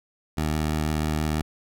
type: tone with vibrato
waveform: 15% pulse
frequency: 77.1 Hz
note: D#2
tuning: 15 cents flat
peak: -17 dBFS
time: 0.37-1.42 s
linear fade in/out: 10 ms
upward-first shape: sine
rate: 6.1 Hz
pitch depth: 14 cents each way
effects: none